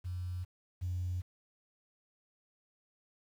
sine tone pair in turn, 90.1 / 90.1 Hz, F#2 / F#2, -45 / -45 cents, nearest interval unison, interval 0 cents, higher neither, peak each -35 / -32 dBFS, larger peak second, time 0.04-0.45 / 0.81-1.22 s, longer neither, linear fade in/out 20 ms, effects tanh soft clip ceiling -28 dBFS + 10-bit

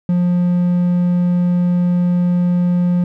triangle tone, 176.9 Hz, F3, 23 cents sharp, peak -10 dBFS, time 0.09-3.04 s, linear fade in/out 2 ms, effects none

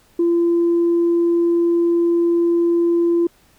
sine tone, 341.3 Hz, F4, 40 cents flat, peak -12 dBFS, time 0.19-3.27 s, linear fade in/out 5 ms, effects tanh soft clip ceiling -10 dBFS + pink hiss -55 dBFS RMS until 3.58 s

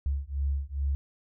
sine beating tone pair, 68.5 / 70.9 Hz, C#2 / C#2, -20 / +40 cents, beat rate 2.4 Hz, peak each -30 / -30 dBFS, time 0.06-0.95 s, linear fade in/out 0 ms, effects none

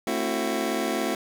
25% pulse chord, F# half-diminished seventh, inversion first, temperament just, 222 / 266.4 / 333 / 370 Hz, A3 / C4 / E4 / F#4, +16 / +31 / +18 / 0 cents, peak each -27 dBFS, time 0.07-1.15 s, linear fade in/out 2 ms, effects none

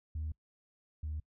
sine tone pair in turn, 77.78 / 76.53 Hz, D#2 / D#2, 0 / -28 cents, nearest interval unison, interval 28 cents, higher first, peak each -33 / -34 dBFS, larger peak first, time 0.15-0.32 / 1.03-1.2 s, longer neither, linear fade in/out 5 ms, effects noise-tail reverb RT60 0.1 s tail -26 dB re dry + tanh soft clip ceiling -32 dBFS

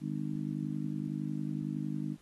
harmonic tone, 50.9 Hz, G#1, 34 cents flat, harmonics 3 / 4 / 5 / 6, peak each -37 / -38 / -39 / -40 dBFS, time 0-2.17 s, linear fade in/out 50 ms, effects pink hiss -65 dBFS RMS until 2.21 s + AAC 32 kbps

